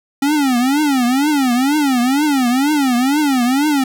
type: tone with vibrato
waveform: square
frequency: 270.4 Hz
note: C#4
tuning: 43 cents flat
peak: -13 dBFS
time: 0.22-3.84 s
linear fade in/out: 5 ms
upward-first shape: triangle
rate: 2.1 Hz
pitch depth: 240 cents each way
effects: none